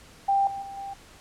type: tone with level steps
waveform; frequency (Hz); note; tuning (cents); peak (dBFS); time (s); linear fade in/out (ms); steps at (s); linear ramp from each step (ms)
sine; 790; G5; +13; -19 / -31 / -36 / -33; 0.28-0.94; 10; 0.47 / 0.62 / 0.77; 2
effects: pink hiss -51 dBFS RMS until 1.2 s + low-pass 10000 Hz 12 dB/octave